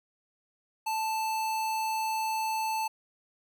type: tone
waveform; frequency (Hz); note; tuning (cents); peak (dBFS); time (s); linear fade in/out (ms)
square; 880; A5; 0; -29; 0.86-2.88; 10
effects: none